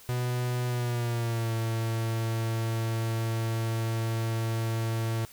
45% pulse tone with pitch glide, 123.47 to 113.22 Hz, B2 to A2, 0 to +50 cents, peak -27 dBFS, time 0.09-5.25 s, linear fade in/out 0 ms, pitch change -150 cents, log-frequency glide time 0.66-1.54 s, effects white hiss -52 dBFS RMS until 5.32 s

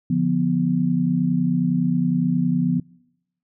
sine chord, B diminished, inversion first, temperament equal with one note detuned, 144.98 / 174.61 / 246.9 Hz, D3 / F3 / B3, -22 / 0 / 0 cents, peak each -25 / -20 / -21 dBFS, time 0.1-2.8 s, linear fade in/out 5 ms, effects noise-tail reverb RT60 0.9 s tail -26 dB re dry

